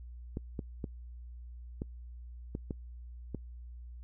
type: clicks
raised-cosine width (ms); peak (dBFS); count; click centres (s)
3; -23; 7; 0.371 / 0.592 / 0.842 / 1.819 / 2.551 / 2.708 / 3.347
effects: noise-tail reverb RT60 0.1 s tail -26 dB re dry + added 60 Hz sine -44 dBFS peak until 4.03 s